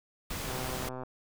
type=noise; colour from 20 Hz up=pink; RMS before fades=-37 dBFS; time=0.3-0.89 s; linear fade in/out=5 ms
type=click train; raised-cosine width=1 ms; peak=-26 dBFS; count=72; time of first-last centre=0.48-1.035 s; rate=128 Hz
effects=none